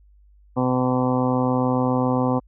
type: harmonic tone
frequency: 127.2 Hz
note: C3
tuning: 48 cents flat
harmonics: 1 / 2 / 3 / 4 / 5 / 6 / 7 / 8 / 9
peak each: -25 / -21 / -33 / -25 / -35 / -29 / -31 / -30 / -34 dBFS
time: 0.56-2.4 s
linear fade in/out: 20 ms
effects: added 50 Hz sine -50 dBFS peak until 2.47 s